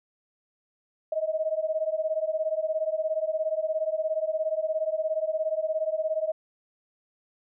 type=beating tone pair; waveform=sine; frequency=622.3 / 639.3 Hz; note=D#5 / D#5; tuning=0 / +47 cents; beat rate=17 Hz; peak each=-28 dBFS; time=1.12-6.32 s; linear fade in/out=5 ms; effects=none